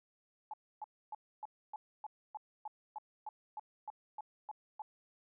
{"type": "tone bursts", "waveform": "sine", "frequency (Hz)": 854, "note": "G#5", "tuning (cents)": 48, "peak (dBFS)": -40, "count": 15, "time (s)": [0.51, 4.82], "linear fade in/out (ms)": 2, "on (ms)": 26, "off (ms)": 280, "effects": []}